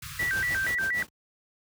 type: band-stop noise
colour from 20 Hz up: pink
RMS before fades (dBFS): -39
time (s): 0.02-0.75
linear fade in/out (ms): 5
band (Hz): 160 to 1100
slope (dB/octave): 96
type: noise with tremolo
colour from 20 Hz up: pink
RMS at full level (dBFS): -36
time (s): 0.19-1.09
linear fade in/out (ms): 5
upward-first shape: triangle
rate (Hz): 6.5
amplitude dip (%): 100
type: tone with vibrato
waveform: sine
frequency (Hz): 1747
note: A6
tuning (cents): -13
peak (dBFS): -25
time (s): 0.19-1.03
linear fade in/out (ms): 5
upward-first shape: square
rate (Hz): 4.2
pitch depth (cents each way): 190
effects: high-pass 60 Hz 12 dB/octave